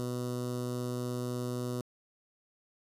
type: tone with notch filter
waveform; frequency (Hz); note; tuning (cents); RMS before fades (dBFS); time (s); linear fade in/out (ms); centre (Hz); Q
15% pulse; 123.47; B2; 0; -35; 0-1.81; 0; 2200; 0.6
effects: resampled to 32000 Hz